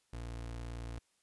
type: tone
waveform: 30% pulse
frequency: 58 Hz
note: A#1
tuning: 8 cents flat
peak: -38 dBFS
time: 0.13-0.99 s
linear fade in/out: 5 ms
effects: white hiss -75 dBFS RMS until 1.22 s + resampled to 24000 Hz